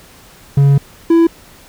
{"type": "tone pair in turn", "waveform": "triangle", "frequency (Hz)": [140, 333], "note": ["C#3", "E4"], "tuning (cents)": [18, 18], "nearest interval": "octave + minor third", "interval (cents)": 1500, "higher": "second", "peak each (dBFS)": -4, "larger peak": "neither", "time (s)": [[0.57, 0.78], [1.1, 1.27]], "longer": "first", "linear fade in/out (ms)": 5, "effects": ["pink hiss -42 dBFS RMS until 1.68 s"]}